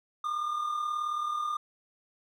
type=tone pair together; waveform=triangle; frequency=1174.7 / 1213.3 Hz; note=D6 / D#6; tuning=0 / -44 cents; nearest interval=minor second; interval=56 cents; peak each=-36 / -28 dBFS; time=0.24-1.57 s; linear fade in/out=5 ms; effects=none